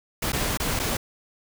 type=noise with dropouts; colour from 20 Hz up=pink; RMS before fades=-26 dBFS; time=0.22-0.97 s; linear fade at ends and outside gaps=5 ms; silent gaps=0.321-0.33 / 0.574-0.599 / 0.793-0.797 s; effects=none